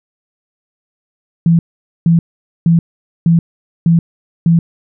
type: tone bursts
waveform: sine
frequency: 167.4 Hz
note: E3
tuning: 27 cents sharp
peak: -6 dBFS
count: 6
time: 1.46-4.59 s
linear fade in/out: 2 ms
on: 130 ms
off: 470 ms
effects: none